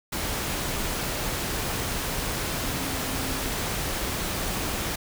sine tone in noise, 264.8 Hz, C4, 21 cents sharp, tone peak -36 dBFS, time 2.63-3.55 s, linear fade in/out 10 ms, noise pink, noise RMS -29 dBFS, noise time 0.12-4.96 s, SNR -10 dB, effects none

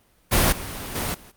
pink noise with level steps, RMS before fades -18 / -33 / -26 / -46 dBFS, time 0.31-1.32 s, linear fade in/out 20 ms, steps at 0.52 / 0.95 / 1.14 s, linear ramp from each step 5 ms, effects pink hiss -61 dBFS RMS until 1.36 s + Opus 32 kbps

